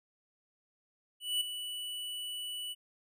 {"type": "tone with ADSR envelope", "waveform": "square", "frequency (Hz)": 2960, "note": "F#7", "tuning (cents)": 0, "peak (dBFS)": -28, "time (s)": [1.2, 2.75], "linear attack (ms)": 210, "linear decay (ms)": 6, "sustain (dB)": -10, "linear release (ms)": 33, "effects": []}